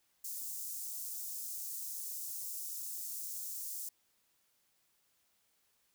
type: high-pass noise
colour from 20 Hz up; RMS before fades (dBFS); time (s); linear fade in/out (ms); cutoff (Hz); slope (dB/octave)
white; -42; 0.24-3.89; 5; 6100; 24
effects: white hiss -75 dBFS RMS until 5.94 s